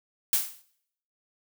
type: noise with exponential decay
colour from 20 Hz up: blue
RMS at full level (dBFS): -20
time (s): 0.33-0.62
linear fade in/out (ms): 2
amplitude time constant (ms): 61
effects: noise-tail reverb RT60 0.7 s tail -20 dB re dry